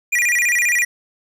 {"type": "tone with vibrato", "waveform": "square", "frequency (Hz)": 2158, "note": "C#7", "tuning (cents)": -47, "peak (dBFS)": -15, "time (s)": [0.12, 0.85], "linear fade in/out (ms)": 10, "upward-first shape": "square", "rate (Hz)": 15, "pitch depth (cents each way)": 190, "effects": ["low-pass 12000 Hz 12 dB/octave", "9-bit"]}